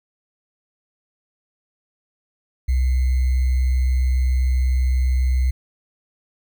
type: tone with sample-and-hold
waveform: sine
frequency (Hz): 63.8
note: C2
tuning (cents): -43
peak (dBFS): -15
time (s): 2.68-5.51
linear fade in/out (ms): 10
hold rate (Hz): 2100
effects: none